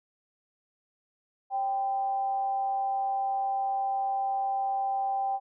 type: tone with frequency modulation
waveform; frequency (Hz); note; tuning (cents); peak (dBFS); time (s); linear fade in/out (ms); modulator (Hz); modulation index
sine; 784; G5; 0; -26; 1.5-5.4; 50; 235; 0.21
effects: none